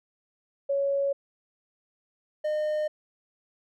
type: tone pair in turn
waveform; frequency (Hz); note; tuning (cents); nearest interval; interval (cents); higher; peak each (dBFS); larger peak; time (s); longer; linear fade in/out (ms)
sine / triangle; 557 / 609.4; C#5 / D#5; +8 / -36; major second; 156; second; -23; neither; 0.69-1.13 / 2.44-2.88; neither; 10
effects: none